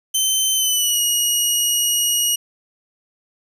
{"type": "tone with pitch glide", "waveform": "15% pulse", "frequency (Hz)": [3083, 2893], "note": ["G7", "F#7"], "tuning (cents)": [-29, -40], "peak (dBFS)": -9, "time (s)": [0.14, 2.36], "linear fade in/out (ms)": 10, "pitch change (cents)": -111, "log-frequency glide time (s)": [0.55, 1], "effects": []}